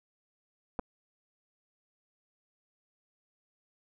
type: clicks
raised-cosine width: 1 ms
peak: -20 dBFS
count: 2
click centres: 0.791 / 0.795 s
effects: none